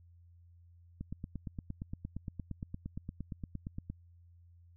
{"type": "click train", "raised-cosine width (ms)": 5, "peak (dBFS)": -27, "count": 26, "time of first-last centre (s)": [1.01, 3.9], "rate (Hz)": 8.65, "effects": ["added 86 Hz sine -57 dBFS peak until 4.76 s"]}